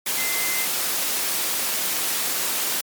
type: tone in noise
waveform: sine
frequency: 2069 Hz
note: C7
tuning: 20 cents flat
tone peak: -28 dBFS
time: 0.18-0.65 s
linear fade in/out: 5 ms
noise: white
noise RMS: -24 dBFS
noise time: 0.06-2.81 s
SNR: -7 dB
effects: high-pass 200 Hz 12 dB/octave + MP3 96 kbps